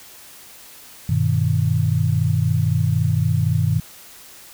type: chord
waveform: sine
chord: G augmented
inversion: none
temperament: equal with one note detuned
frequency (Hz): 98 / 121.91 / 155.56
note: G2 / B2 / D#3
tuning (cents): 0 / -22 / 0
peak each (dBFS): -20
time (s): 1.09-3.8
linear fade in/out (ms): 5
effects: white hiss -43 dBFS RMS until 4.53 s